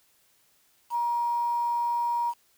sine tone with quantisation, 949 Hz, A#5, 31 cents sharp, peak -24 dBFS, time 0.9-2.34 s, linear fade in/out 50 ms, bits 8, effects white hiss -65 dBFS RMS until 2.57 s

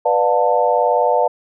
sine chord, B half-diminished seventh, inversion none, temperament just, 493.9 / 592.7 / 711.2 / 889 Hz, B4 / D5 / F5 / A5, 0 / +16 / +31 / +18 cents, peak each -18 dBFS, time 0.05-1.28 s, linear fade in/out 10 ms, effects none

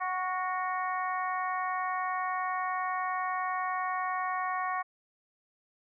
harmonic tone with a mistuned harmonic, 370 Hz, F#4, in tune, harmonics 2 / 3 / 4 / 5 / 6, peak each -34 / -32 / -43 / -38 / -44 dBFS, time 0-4.83 s, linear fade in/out 20 ms, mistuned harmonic 4, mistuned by -27 cents, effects none

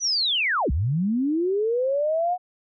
sine linear two-way sweep, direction down then up, 6060 to 58.27 to 735 Hz, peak -20 dBFS, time 0-2.38 s, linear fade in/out 50 ms, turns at 0.71 s, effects none

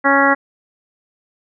harmonic tone, 277.2 Hz, C#4, in tune, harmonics 1 / 2 / 3 / 4 / 5 / 6 / 7, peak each -18 / -18 / -18 / -18 / -18 / -18 / -18 dBFS, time 0.04-0.35 s, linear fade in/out 20 ms, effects none

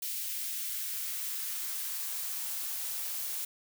blue noise with high-pass filter sweep, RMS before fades -36 dBFS, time 0.02-3.45 s, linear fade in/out 5 ms, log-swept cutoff 2600 to 400 Hz, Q 1.1, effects none

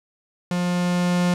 45% pulse tone with level ramp, 177.2 Hz, F3, 25 cents sharp, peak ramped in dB -21 to -17 dBFS, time 0.51-1.34 s, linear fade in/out 2 ms, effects low-pass 9000 Hz 12 dB/octave + 9-bit

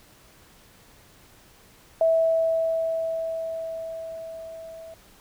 sine tone with level ramp, 653 Hz, E5, 17 cents flat, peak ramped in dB -16 to -39 dBFS, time 2.01-4.94 s, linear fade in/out 2 ms, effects pink hiss -54 dBFS RMS until 5.2 s

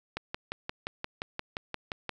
click train, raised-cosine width 0.3 ms, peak -17 dBFS, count 12, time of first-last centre 0.17-2.093 s, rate 5.72 Hz, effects none

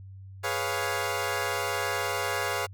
15% pulse chord, C# dominant seventh, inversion second, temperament equal, 415.3 / 493.9 / 554.4 / 698.5 Hz, G#4 / B4 / C#5 / E#5, 0 / 0 / 0 / 0 cents, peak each -27 dBFS, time 0.43-2.67 s, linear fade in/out 20 ms, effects added 96 Hz sine -42 dBFS peak until 2.73 s

